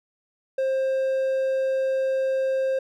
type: tone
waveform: triangle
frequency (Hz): 530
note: C5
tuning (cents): +22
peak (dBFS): -19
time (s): 0.58-2.79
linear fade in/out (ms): 5
effects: none